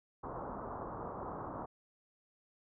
white low-pass noise, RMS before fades -43 dBFS, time 0.23-1.66 s, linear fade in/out 10 ms, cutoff 1200 Hz, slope 48 dB/octave, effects none

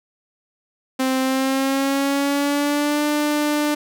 sawtooth tone with pitch glide, 261.6 to 297 Hz, C4 to D4, 0 to +20 cents, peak -14 dBFS, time 0.99-3.75 s, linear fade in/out 10 ms, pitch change +220 cents, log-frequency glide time 1.21-3.04 s, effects none

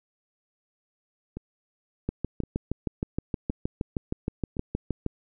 two click trains, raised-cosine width 3 ms, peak -22 / -14 dBFS, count 4 / 20, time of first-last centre 1.37-4.568 / 2.09-5.063 s, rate 0.938 / 6.39 Hz, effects none

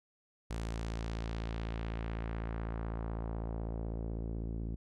sawtooth tone with low-pass filter sweep, 56 Hz, A1, 31 cents sharp, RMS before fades -38 dBFS, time 0.5-4.76 s, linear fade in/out 10 ms, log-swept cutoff 9000 to 290 Hz, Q 1.1, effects none

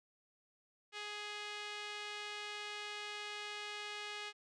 sawtooth tone with band-pass filter, 416.8 Hz, G#4, 6 cents sharp, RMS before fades -45 dBFS, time 0.92-4.33 s, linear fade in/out 50 ms, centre 2900 Hz, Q 1.2, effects resampled to 22050 Hz

